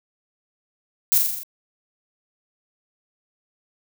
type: noise with echo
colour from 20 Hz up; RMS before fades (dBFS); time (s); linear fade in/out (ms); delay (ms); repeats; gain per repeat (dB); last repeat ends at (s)
violet; -17; 1.12-1.18; 0; 42; 6; -3; 1.432
effects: none

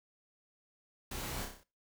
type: noise with echo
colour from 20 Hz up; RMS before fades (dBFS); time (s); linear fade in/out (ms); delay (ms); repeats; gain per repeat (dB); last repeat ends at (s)
pink; -42; 1.11-1.45; 5; 31; 6; -4; 1.636
effects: noise-tail reverb RT60 0.3 s tail -19 dB re dry

